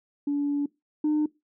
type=tone pair in turn; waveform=sine; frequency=287 / 302.7 Hz; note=D4 / D#4; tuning=-40 / -48 cents; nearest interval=minor second; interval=92 cents; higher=second; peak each=-22 / -19 dBFS; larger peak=second; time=0.27-0.66 / 1.04-1.26 s; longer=first; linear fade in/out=5 ms; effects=noise-tail reverb RT60 0.2 s tail -21 dB re dry + tanh soft clip ceiling -19 dBFS